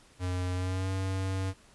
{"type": "tone with pitch glide", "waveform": "square", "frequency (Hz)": [90.8, 95.15], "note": ["F#2", "F#2"], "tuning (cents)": [-32, 49], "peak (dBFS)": -30, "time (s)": [0.19, 1.54], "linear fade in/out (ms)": 50, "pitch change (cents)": 81, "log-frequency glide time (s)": [0.54, 0.9], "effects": ["pink hiss -59 dBFS RMS until 1.74 s", "resampled to 24000 Hz"]}